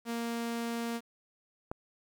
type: tone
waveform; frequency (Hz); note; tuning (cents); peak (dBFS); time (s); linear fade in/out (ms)
sawtooth; 233.1; A#3; 0; -29; 0.05-1.01; 50
type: click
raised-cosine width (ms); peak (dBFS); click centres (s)
1; -22; 1.715
effects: 10-bit